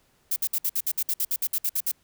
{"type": "noise bursts", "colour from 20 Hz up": "violet", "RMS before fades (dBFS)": -25, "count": 15, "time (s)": [0.31, 1.916], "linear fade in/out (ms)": 5, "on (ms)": 52, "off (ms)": 59, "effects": ["pink hiss -65 dBFS RMS until 2.03 s"]}